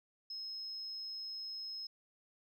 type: tone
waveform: sine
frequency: 5160 Hz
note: E8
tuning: 38 cents flat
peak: -40 dBFS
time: 0.3-1.87 s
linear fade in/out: 5 ms
effects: tanh soft clip ceiling -37 dBFS